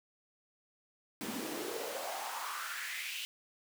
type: noise with high-pass filter sweep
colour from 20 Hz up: pink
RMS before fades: -40 dBFS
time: 1.21-3.25 s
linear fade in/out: 0 ms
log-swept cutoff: 210 to 3000 Hz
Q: 3.9
effects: none